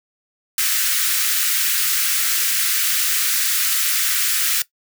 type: high-pass noise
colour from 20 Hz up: white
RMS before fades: -19 dBFS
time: 0.58-4.62 s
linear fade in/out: 2 ms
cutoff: 1300 Hz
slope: 48 dB/octave
effects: noise-tail reverb RT60 0.1 s tail -17 dB re dry